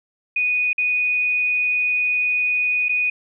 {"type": "tone with dropouts", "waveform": "sine", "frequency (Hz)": 2478, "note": "D#7", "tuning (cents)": -8, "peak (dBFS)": -17, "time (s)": [0.36, 3.1], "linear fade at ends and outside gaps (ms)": 5, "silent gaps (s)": [[0.731, 0.78], [2.885, 2.892]], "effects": []}